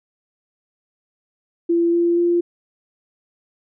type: tone with pitch steps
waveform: sine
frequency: 339.7 / 342.9 / 346 Hz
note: F4 / F4 / F4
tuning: -48 / -32 / -16 cents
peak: -14 dBFS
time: 1.69-2.41 s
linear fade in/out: 10 ms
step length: 240 ms
effects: none